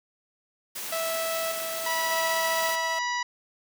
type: high-pass noise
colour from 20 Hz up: white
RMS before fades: -35 dBFS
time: 0.75-2.76 s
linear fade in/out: 10 ms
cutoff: 170 Hz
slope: 12 dB/octave
type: tone with tremolo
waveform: sawtooth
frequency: 655 Hz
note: E5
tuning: 11 cents flat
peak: -24 dBFS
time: 0.92-2.99 s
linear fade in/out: 5 ms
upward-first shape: square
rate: 0.84 Hz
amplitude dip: 40%
type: harmonic tone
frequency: 975 Hz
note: B5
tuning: 23 cents flat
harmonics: 1 / 2 / 3 / 4 / 5 / 6 / 7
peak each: -29 / -30 / -40 / -40 / -39 / -41 / -47 dBFS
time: 1.86-3.23 s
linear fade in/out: 5 ms
effects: none